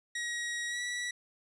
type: tone with pitch glide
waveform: sawtooth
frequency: 1900 to 1945.5 Hz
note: A#6 to B6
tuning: +33 to -27 cents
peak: -30 dBFS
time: 0.15-1.11 s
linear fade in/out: 5 ms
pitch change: +40 cents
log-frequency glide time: 0.68-0.81 s
effects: resampled to 22050 Hz + 12-bit